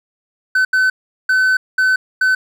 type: tone bursts at uneven times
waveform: triangle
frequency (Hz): 1518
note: F#6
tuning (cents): +44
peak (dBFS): -9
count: 5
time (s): 0.55-0.65 / 0.73-0.9 / 1.29-1.57 / 1.78-1.96 / 2.21-2.35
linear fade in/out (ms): 5
effects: none